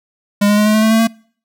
square tone with pitch steps, 204.2 / 207.3 / 210.4 / 213.6 / 216.8 / 220.1 / 223.5 / 226.8 Hz, G#3 / G#3 / G#3 / G#3 / A3 / A3 / A3 / A#3, -29 / -3 / +23 / +49 / -25 / +1 / +27 / -47 cents, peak -10 dBFS, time 0.41-1.074 s, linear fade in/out 10 ms, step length 83 ms, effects noise-tail reverb RT60 0.5 s tail -25 dB re dry

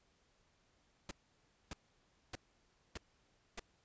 pink noise bursts, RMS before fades -44 dBFS, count 5, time 1.09-3.595 s, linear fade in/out 2 ms, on 21 ms, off 600 ms, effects pink hiss -74 dBFS RMS until 3.84 s + resampled to 16000 Hz

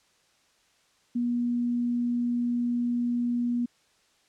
sine tone, 240.7 Hz, B3, 44 cents flat, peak -24 dBFS, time 1.15-3.66 s, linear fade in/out 10 ms, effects white hiss -65 dBFS RMS until 4.28 s + low-pass 7000 Hz 12 dB/octave

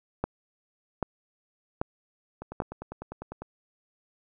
two click trains, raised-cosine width 1 ms, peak -13 / -24 dBFS, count 4 / 11, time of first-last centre 0.24-2.602 / 2.42-3.42 s, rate 1.27 / 10 Hz, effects none

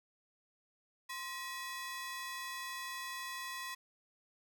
sawtooth ring-modulated tone, 1480 Hz, F#6, in tune, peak -34 dBFS, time 1.09-3.75 s, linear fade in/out 10 ms, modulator 434 Hz, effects none

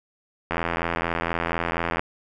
click train, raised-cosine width 0.5 ms, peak -9 dBFS, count 126, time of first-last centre 0.51-1.995 s, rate 84.2 Hz, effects none

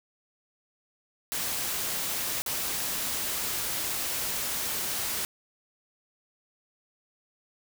white noise with dropouts, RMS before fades -31 dBFS, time 1.32-5.25 s, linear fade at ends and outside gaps 0 ms, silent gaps 2.42-2.462 s, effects none

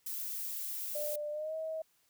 violet noise, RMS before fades -39 dBFS, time 0.06-1.16 s, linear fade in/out 5 ms
sine tone with pitch glide, 595 to 637.7 Hz, D5 to D#5, +22 to +42 cents, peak -35 dBFS, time 0.95-1.82 s, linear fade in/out 5 ms, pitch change +120 cents, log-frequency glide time 1.31-1.55 s
effects white hiss -72 dBFS RMS until 2.09 s

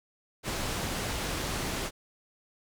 pink low-pass noise, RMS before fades -33 dBFS, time 0.43-1.91 s, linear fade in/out 50 ms, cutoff 10000 Hz, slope 12 dB/octave, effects none

